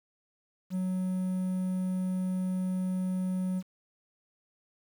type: tone with quantisation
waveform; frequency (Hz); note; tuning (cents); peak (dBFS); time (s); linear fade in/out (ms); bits
triangle; 185; F#3; 0; -26; 0.7-3.63; 50; 9
effects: none